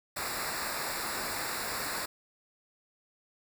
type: noise with comb filter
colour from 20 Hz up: pink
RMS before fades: -35 dBFS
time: 0.16-2.06 s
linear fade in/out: 10 ms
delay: 0.32 ms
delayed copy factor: -0.85
effects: none